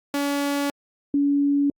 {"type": "tone pair in turn", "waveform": ["sawtooth", "sine"], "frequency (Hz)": [284, 284], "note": ["C#4", "C#4"], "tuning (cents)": [42, 42], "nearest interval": "unison", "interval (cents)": 0, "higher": "neither", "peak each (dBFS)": [-18, -17], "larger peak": "second", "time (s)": [[0.14, 0.7], [1.14, 1.7]], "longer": "neither", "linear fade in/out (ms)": 2, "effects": ["Opus 48 kbps"]}